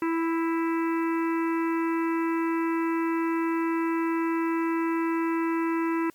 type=harmonic tone with a mistuned harmonic; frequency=330.1 Hz; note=E4; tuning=2 cents sharp; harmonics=1 / 3 / 4 / 5 / 6 / 7 / 8; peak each=-24 / -32 / -37 / -41 / -39 / -45 / -43 dBFS; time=0.02-6.1 s; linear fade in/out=2 ms; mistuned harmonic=5; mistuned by=-21 cents; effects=white hiss -60 dBFS RMS until 6.14 s + MP3 96 kbps